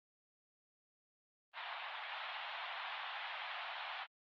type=band-pass noise; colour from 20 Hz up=pink; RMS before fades=-45 dBFS; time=1.53-4.07 s; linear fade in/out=50 ms; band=700 to 3700 Hz; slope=48 dB/octave; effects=Opus 32 kbps